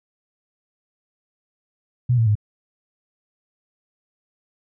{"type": "tone with pitch steps", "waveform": "sine", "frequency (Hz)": [123.47, 113.88, 105.03], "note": ["B2", "A#2", "G#2"], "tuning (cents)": [0, -40, 20], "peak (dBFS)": -14, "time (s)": [2.09, 2.354], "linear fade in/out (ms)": 10, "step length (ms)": 88, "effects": []}